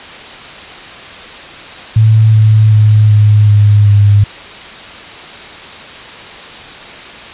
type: tone with pitch steps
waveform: sine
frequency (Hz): 110 / 108.42 / 106.87 / 105.34 / 103.83 / 102.34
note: A2 / A2 / A2 / G#2 / G#2 / G#2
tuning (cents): 0 / -25 / -50 / +25 / 0 / -25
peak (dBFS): -3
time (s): 1.96-4.24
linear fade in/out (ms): 5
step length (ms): 380
effects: white hiss -29 dBFS RMS until 7.33 s + resampled to 8000 Hz